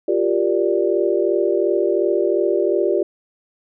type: chord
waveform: sine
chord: G minor seventh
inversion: third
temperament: equal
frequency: 349.2 / 392 / 466.2 / 587.3 Hz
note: F4 / G4 / Bb4 / D5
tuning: 0 / 0 / 0 / 0 cents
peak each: -20 / -19 / -24 / -22 dBFS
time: 0.08-3.03 s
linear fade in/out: 5 ms
effects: none

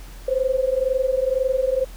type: tone pair together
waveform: sine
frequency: 511 / 533 Hz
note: C5 / C5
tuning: -41 / +32 cents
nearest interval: minor second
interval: 73 cents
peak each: -21 / -21 dBFS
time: 0.28-1.85 s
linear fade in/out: 5 ms
effects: added 42 Hz sine -36 dBFS peak until 1.96 s + pink hiss -46 dBFS RMS until 1.96 s

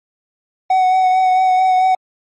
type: tone with vibrato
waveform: triangle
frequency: 746 Hz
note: F#5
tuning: 14 cents sharp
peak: -8 dBFS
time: 0.7-1.95 s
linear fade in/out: 5 ms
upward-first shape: sine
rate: 4.5 Hz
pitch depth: 18 cents each way
effects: MP3 32 kbps

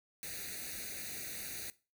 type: noise with comb filter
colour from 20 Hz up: white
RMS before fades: -43 dBFS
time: 0.23-1.7 s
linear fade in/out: 0 ms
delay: 0.47 ms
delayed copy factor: +1
effects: noise-tail reverb RT60 0.3 s tail -18 dB re dry

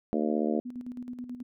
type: harmonic tone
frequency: 76 Hz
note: D#2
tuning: 40 cents flat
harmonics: 3 / 4 / 5 / 6 / 7 / 8 / 9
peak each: -29 / -31 / -33 / -35 / -36 / -37 / -38 dBFS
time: 0.13-0.6 s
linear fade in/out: 0 ms
type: tone with tremolo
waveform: sine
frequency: 246.9 Hz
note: B3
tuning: in tune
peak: -34 dBFS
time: 0.65-1.43 s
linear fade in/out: 10 ms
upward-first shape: square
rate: 9.3 Hz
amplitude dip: 60%
effects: none

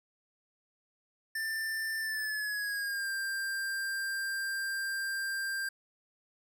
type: tone with pitch glide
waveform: square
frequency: 1781 to 1586.7 Hz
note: A6 to G6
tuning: +21 to +21 cents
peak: -33 dBFS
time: 1.35-5.69 s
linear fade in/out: 5 ms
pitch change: -200 cents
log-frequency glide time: 2-3.1 s
effects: none

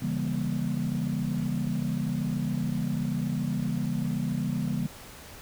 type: chord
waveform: sine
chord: C# diminished seventh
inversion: none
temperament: just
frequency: 138.59 / 166.31 / 199.57 / 239.5 Hz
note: C#3 / E3 / G3 / Bb3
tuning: 0 / +16 / +31 / +47 cents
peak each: -31 dBFS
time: 0.02-4.87 s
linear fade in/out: 5 ms
effects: tanh soft clip ceiling -19 dBFS + pink hiss -46 dBFS RMS until 5.41 s

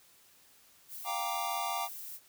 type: noise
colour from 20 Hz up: violet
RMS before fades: -44 dBFS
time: 0.88-2.2 s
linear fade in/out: 50 ms
type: chord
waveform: square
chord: G minor seventh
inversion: third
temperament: equal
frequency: 698.5 / 784 / 932.3 / 1174.7 Hz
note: F5 / G5 / Bb5 / D6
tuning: 0 / 0 / 0 / 0 cents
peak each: -39 dBFS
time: 1.04-1.89 s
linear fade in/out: 50 ms
effects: white hiss -62 dBFS RMS until 2.28 s

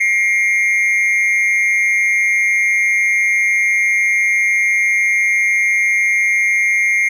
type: tone with amplitude modulation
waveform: triangle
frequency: 2130 Hz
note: C7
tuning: 30 cents sharp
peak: -7 dBFS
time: 0-7.09 s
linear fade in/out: 10 ms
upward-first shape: sine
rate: 206 Hz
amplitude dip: 70%
effects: none

